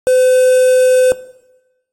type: tone with quantisation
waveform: triangle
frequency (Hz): 510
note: C5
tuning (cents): -44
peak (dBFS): -6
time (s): 0.07-1.12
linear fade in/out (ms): 0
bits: 4
effects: noise-tail reverb RT60 1.0 s tail -17 dB re dry + AAC 48 kbps